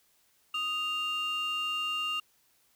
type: tone pair together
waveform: triangle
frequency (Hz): 1244.5 / 2794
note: D#6 / F7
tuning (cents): 0 / 0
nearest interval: octave + major second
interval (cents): 1400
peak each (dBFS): -32 / -28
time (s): 0.54-2.2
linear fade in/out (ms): 5
effects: tanh soft clip ceiling -25 dBFS + white hiss -68 dBFS RMS until 2.75 s